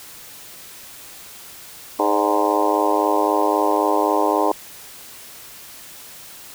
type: harmonic tone with a mistuned harmonic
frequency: 103.83 Hz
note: G#2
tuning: in tune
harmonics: 3 / 4 / 5 / 6 / 7 / 8 / 9 / 10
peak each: -23 / -23 / -25 / -24 / -25 / -24 / -23 / -25 dBFS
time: 1.99-4.52 s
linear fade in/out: 5 ms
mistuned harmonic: 6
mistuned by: -57 cents
effects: white hiss -40 dBFS RMS until 6.54 s